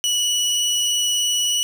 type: tone with vibrato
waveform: 25% pulse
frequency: 2940 Hz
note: F#7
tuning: 12 cents flat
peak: -14 dBFS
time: 0.04-1.63 s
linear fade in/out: 0 ms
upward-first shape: square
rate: 19 Hz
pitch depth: 8 cents each way
effects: 7-bit